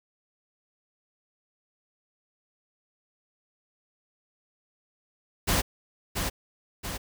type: noise with echo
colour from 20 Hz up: pink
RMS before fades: -24 dBFS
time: 5.47-5.62 s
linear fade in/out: 20 ms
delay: 680 ms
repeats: 2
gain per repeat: -5 dB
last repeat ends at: 6.98 s
effects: none